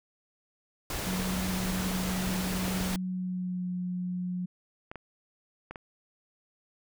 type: noise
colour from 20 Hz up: pink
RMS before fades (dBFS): -34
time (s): 0.9-2.96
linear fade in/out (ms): 2
type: tone with pitch glide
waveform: sine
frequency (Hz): 185.2 to 180.24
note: F#3 to F#3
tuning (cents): +2 to -45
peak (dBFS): -30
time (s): 1.06-4.46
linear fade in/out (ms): 10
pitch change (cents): -47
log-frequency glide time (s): 2.91-3.7
type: clicks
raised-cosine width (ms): 0.5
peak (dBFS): -25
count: 4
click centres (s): 4.915 / 4.957 / 5.71 / 5.758
effects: none